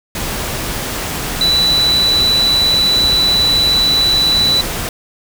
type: tone in noise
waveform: sine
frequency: 3965 Hz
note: B7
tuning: 6 cents sharp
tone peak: -10 dBFS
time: 1.41-4.61 s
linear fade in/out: 2 ms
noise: pink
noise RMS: -21 dBFS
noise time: 0.15-4.89 s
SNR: +8 dB
effects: none